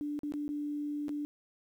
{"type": "tone with dropouts", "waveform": "sine", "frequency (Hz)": 293.7, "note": "D4", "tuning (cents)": 0, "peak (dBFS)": -33, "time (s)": [0.01, 1.25], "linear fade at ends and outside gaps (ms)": 0, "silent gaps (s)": [[0.191, 0.233], [0.322, 0.338], [0.48, 0.49], [1.083, 1.092]], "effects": ["11-bit"]}